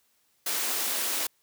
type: high-pass noise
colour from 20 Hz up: white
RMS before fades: -29 dBFS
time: 0.46-1.27 s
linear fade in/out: 5 ms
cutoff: 240 Hz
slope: 48 dB/octave
effects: white hiss -69 dBFS RMS until 1.42 s + high-pass 60 Hz 12 dB/octave